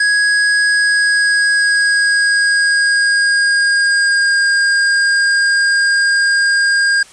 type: tone with pitch glide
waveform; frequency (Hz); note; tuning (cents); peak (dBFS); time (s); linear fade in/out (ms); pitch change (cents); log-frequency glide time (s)
square; 1661 to 1614.6; G#6 to G#6; 0 to -49; -11; 0-7.03; 5; -49; 0.64-4.44
effects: white hiss -41 dBFS RMS until 7.12 s + resampled to 22050 Hz